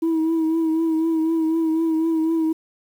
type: tone with vibrato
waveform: sine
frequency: 323.4 Hz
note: E4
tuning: 33 cents flat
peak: -15 dBFS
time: 0.02-2.53 s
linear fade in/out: 10 ms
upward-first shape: triangle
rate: 4 Hz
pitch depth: 42 cents each way
effects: tanh soft clip ceiling -16 dBFS + 8-bit